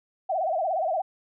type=tone with vibrato; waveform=sine; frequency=695 Hz; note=F5; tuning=9 cents flat; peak=-23 dBFS; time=0.29-1.02 s; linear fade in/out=10 ms; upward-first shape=sine; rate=17 Hz; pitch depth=190 cents each way; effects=none